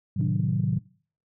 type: chord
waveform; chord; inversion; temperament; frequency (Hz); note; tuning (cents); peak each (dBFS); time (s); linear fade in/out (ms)
sine; A diminished seventh; none; equal; 110 / 130.81 / 155.56 / 185; A2 / C3 / Eb3 / Gb3; 0 / 0 / 0 / 0; -27; 0.16-0.79; 10
type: tone with exponential decay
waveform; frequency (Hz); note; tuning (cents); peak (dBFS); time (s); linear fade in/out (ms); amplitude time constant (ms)
sine; 293.7; D4; 0; -32; 0.21-0.86; 0; 140
effects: noise-tail reverb RT60 0.5 s tail -24 dB re dry + tanh soft clip ceiling -12 dBFS